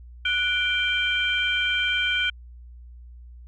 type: tone cluster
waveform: sine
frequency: 1474 / 2352 / 3144 Hz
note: F#6 / D7 / G7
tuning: -7 / +2 / +4 cents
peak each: -25 dBFS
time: 0.25-2.3 s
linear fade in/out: 5 ms
effects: tanh soft clip ceiling -11 dBFS + added 60 Hz sine -41 dBFS peak until 3.47 s